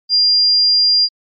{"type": "tone", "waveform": "sine", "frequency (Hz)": 4800, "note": "D8", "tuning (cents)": 37, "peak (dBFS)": -9, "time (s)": [0.09, 1.09], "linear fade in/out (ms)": 50, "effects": ["MP3 32 kbps"]}